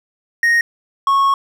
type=tone pair in turn; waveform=triangle; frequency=1864.7 / 1099.8 Hz; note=A#6 / C#6; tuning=0 / -14 cents; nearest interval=major sixth; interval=914 cents; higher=first; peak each=-9 dBFS; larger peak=neither; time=0.43-0.61 / 1.07-1.34 s; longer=second; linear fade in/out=2 ms; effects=none